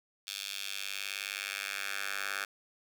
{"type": "tone with high-pass filter sweep", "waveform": "10% pulse", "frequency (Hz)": 99.2, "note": "G2", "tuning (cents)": 21, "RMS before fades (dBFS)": -38, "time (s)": [0.27, 2.45], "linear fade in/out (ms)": 5, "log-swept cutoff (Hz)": [3500, 1500], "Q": 1.8, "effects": []}